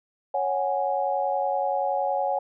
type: chord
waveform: sine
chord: C# suspended fourth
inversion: none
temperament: equal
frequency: 554.4 / 740 / 830.6 Hz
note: C#5 / F#5 / G#5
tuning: 0 / 0 / 0 cents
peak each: -27 dBFS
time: 0.34-2.39 s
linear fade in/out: 5 ms
effects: none